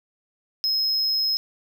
triangle tone, 5140 Hz, E8, 45 cents flat, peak -19 dBFS, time 0.64-1.37 s, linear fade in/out 0 ms, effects none

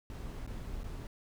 brown noise with dropouts, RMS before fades -41 dBFS, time 0.1-1.07 s, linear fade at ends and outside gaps 1 ms, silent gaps 0.465-0.475 / 0.834-0.841 s, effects none

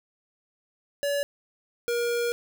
square tone pair in turn, 570 / 474.9 Hz, C#5 / A#4, +48 / +32 cents, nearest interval minor third, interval 316 cents, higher first, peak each -25 dBFS, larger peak neither, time 1.03-1.23 / 1.88-2.32 s, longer second, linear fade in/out 0 ms, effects none

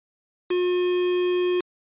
triangle tone with quantisation, 359 Hz, F4, 48 cents sharp, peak -18 dBFS, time 0.5-1.61 s, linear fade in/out 10 ms, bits 5, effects resampled to 8000 Hz

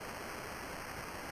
blue noise with sample-and-hold, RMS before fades -44 dBFS, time 0-1.31 s, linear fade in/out 10 ms, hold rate 3675 Hz, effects resampled to 32000 Hz

